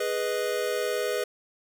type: chord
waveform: square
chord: G# minor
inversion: none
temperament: equal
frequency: 415.3 / 493.9 / 622.3 Hz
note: G#4 / B4 / D#5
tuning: 0 / 0 / 0 cents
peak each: -31 / -30 / -33 dBFS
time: 0-1.24 s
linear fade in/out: 5 ms
effects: none